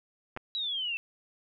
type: clicks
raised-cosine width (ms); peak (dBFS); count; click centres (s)
0.5; -23; 2; 0.365 / 0.373
type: exponential sweep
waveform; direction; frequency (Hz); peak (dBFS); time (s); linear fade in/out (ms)
sine; down; 3939 to 2637; -30; 0.55-0.97; 0
effects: none